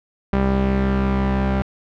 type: tone pair together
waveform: sawtooth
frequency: 65.84 / 197.3 Hz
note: C2 / G3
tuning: +11 / +11 cents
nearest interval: octave + perfect fifth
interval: 1900 cents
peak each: -16 dBFS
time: 0.33-1.62 s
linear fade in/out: 0 ms
effects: low-pass 2000 Hz 12 dB/octave